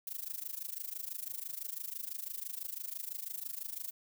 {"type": "noise with amplitude modulation", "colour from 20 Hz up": "violet", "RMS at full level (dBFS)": -38, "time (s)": [0.07, 3.91], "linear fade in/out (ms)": 2, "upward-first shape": "sine", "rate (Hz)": 26, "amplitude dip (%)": 90, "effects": []}